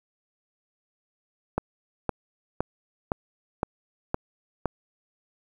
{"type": "click train", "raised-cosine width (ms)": 1, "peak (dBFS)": -10, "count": 7, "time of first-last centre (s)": [1.58, 4.657], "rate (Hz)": 1.95, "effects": ["8-bit"]}